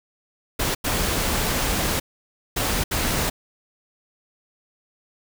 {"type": "noise bursts at uneven times", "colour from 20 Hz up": "pink", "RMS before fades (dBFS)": -23, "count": 4, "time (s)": [[0.59, 0.75], [0.84, 2], [2.56, 2.84], [2.91, 3.3]], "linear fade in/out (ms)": 10, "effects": []}